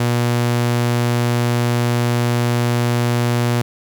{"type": "tone", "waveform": "sawtooth", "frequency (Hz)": 120, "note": "B2", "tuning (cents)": -49, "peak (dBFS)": -11, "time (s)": [0, 3.62], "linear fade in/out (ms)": 5, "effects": ["8-bit"]}